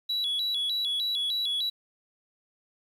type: tone with vibrato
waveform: sine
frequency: 3637 Hz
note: A#7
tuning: 43 cents flat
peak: -24 dBFS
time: 0.09-1.7 s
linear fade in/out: 10 ms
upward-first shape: square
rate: 3.3 Hz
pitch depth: 130 cents each way
effects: tanh soft clip ceiling -24 dBFS + 9-bit